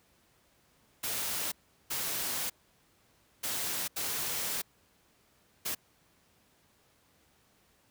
white noise bursts at uneven times, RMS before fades -34 dBFS, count 5, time 1.03-1.52 / 1.9-2.5 / 3.43-3.88 / 3.96-4.62 / 5.65-5.75 s, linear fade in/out 10 ms, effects pink hiss -67 dBFS RMS until 7.9 s + high-pass 60 Hz 12 dB/octave

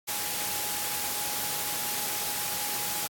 sine tone in noise, 830.6 Hz, G#5, in tune, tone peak -41 dBFS, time 0.07-3.08 s, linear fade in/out 20 ms, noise white, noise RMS -31 dBFS, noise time 0.07-3.08 s, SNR -13 dB, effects high-pass 80 Hz 12 dB/octave + AAC 64 kbps

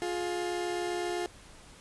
30% pulse tone pair together, 352.9 / 420.8 Hz, F4 / G#4, +18 / +23 cents, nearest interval minor third, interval 305 cents, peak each -29 / -35 dBFS, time 0.02-1.26 s, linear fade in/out 0 ms, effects pink hiss -53 dBFS RMS until 1.8 s + resampled to 24000 Hz

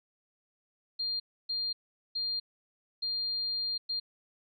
sine tone bursts at uneven times, 4200 Hz, C8, 6 cents sharp, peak -30 dBFS, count 5, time 0.99-1.2 / 1.49-1.73 / 2.15-2.4 / 3.02-3.78 / 3.89-4 s, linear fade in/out 10 ms, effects none

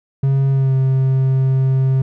triangle tone with pitch glide, 136.1 to 132.61 Hz, C#3 to C3, -31 to +24 cents, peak -10 dBFS, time 0.23-2.02 s, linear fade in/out 5 ms, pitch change -45 cents, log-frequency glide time 0.51-0.74 s, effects none

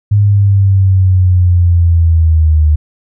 sine linear sweep, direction down, 103.6 to 75.4 Hz, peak -5 dBFS, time 0.11-2.76 s, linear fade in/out 10 ms, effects none

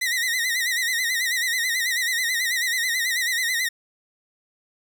sawtooth tone with vibrato, 1938 Hz, B6, 33 cents flat, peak -18 dBFS, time 0.01-3.69 s, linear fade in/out 10 ms, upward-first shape sine, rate 9.2 Hz, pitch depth 100 cents each way, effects none

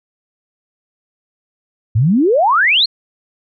sine exponential sweep, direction up, 99 to 4435 Hz, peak -9 dBFS, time 1.95-2.86 s, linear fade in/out 10 ms, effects none

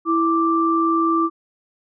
sine tone pair together, 329.6 / 1174.7 Hz, E4 / D6, 0 / 0 cents, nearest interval octave + minor seventh, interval 2200 cents, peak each -18 dBFS, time 0.05-1.3 s, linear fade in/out 50 ms, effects none

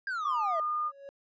triangle exponential sweep, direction down, 1635 to 622.3 Hz, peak -29 dBFS, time 0.07-0.6 s, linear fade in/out 2 ms
sine tone, 1217 Hz, D#6, 39 cents flat, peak -28 dBFS, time 0.22-0.92 s, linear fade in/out 50 ms
triangle tone with exponential growth, 556 Hz, C#5, 5 cents sharp, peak -38 dBFS, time 0.66-1.09 s, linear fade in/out 0 ms, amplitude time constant 93 ms
effects resampled to 16000 Hz

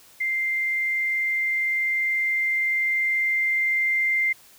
sine tone with level ramp, 2093 Hz, C7, in tune, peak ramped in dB -22 to -19 dBFS, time 0.2-4.33 s, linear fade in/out 10 ms, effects white hiss -52 dBFS RMS until 4.58 s

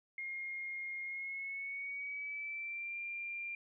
sine tone with pitch glide, 2136 to 2384 Hz, C7 to D7, +35 to +25 cents, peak -39 dBFS, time 0.18-3.55 s, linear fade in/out 2 ms, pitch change +190 cents, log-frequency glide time 1.02-2.98 s, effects none

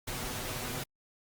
pink noise with comb filter, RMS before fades -37 dBFS, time 0.07-0.84 s, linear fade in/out 10 ms, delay 8 ms, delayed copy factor +0.6, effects Opus 48 kbps

